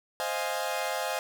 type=chord; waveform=sawtooth; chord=F minor seventh; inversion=second; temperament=equal; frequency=523.3 / 622.3 / 698.5 / 830.6 Hz; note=C5 / Eb5 / F5 / Ab5; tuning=0 / 0 / 0 / 0 cents; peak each=-31 dBFS; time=0.2-1.19 s; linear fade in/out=0 ms; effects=none